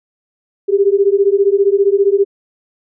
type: beating tone pair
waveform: sine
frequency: 390.7 / 405.7 Hz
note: G4 / G#4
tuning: -6 / -41 cents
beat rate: 15 Hz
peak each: -12 dBFS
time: 0.68-2.25 s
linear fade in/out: 20 ms
effects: none